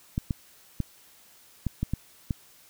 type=clicks; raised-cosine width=5 ms; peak=-14 dBFS; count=7; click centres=0.179 / 0.308 / 0.803 / 1.667 / 1.83 / 1.936 / 2.308 s; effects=white hiss -56 dBFS RMS until 2.69 s